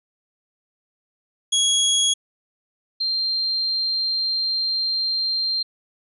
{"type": "tone pair in turn", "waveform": ["25% pulse", "sine"], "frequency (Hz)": [3322, 4172], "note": ["G#7", "C8"], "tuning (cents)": [0, -6], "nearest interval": "major third", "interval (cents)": 394, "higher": "second", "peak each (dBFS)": [-13, -20], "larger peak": "first", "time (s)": [[1.52, 2.14], [3, 5.63]], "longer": "second", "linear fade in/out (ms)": 10, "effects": ["resampled to 32000 Hz"]}